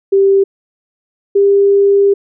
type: tone pair in turn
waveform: sine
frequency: 392 / 399.1 Hz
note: G4 / G4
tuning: 0 / +31 cents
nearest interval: unison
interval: 31 cents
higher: second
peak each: -6 dBFS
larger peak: neither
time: 0.12-0.44 / 1.35-2.14 s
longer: second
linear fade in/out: 10 ms
effects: none